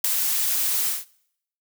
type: noise with ADSR envelope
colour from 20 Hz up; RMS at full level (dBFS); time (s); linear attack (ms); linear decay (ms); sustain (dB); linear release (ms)
blue; -17; 0.04-1.05; 6; 5; -6; 180
effects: noise-tail reverb RT60 0.7 s tail -22 dB re dry